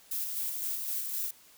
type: noise with tremolo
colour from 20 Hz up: violet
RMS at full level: -33 dBFS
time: 0.11-1.31 s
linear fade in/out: 5 ms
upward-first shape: square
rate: 3.9 Hz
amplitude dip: 30%
effects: white hiss -58 dBFS RMS until 1.57 s